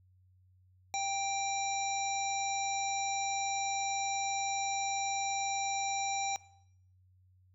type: harmonic tone with a mistuned harmonic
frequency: 789 Hz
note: G5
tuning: 11 cents sharp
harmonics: 1 / 3 / 5 / 7 / 9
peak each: -33 / -39 / -42 / -39 / -44 dBFS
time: 0.94-6.36 s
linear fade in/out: 0 ms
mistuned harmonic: 7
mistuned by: +62 cents
effects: noise-tail reverb RT60 0.7 s tail -19 dB re dry + added 92 Hz sine -62 dBFS peak until 7.54 s